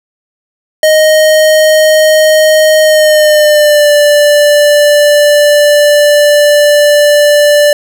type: tone with pitch glide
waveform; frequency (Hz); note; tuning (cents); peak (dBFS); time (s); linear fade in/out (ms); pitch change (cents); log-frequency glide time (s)
square; 622.3 to 587.7; D#5 to D5; 0 to +1; -4; 0.83-7.73; 2; -99; 2.82-3.92
effects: none